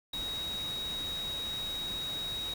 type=tone in noise; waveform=sine; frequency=3798 Hz; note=A#7; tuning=32 cents sharp; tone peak=-34 dBFS; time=0.13-2.54 s; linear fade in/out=5 ms; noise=pink; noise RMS=-44 dBFS; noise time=0.13-2.54 s; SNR=+7 dB; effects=none